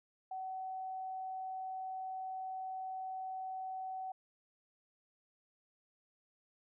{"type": "tone", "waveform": "sine", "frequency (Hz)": 755, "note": "F#5", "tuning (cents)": 35, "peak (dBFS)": -39, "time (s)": [0.31, 4.12], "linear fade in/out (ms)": 5, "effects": []}